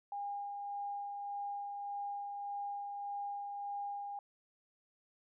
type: tone with tremolo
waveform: sine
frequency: 810 Hz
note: G#5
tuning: 43 cents flat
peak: -37 dBFS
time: 0.12-4.19 s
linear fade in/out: 2 ms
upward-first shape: sine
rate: 1.7 Hz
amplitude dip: 30%
effects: none